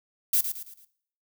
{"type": "noise with echo", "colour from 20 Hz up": "violet", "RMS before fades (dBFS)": -22, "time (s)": [0.33, 0.41], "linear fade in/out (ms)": 5, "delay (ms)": 110, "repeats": 4, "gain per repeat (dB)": -8, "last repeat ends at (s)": 0.85, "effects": ["noise-tail reverb RT60 0.6 s tail -17 dB re dry"]}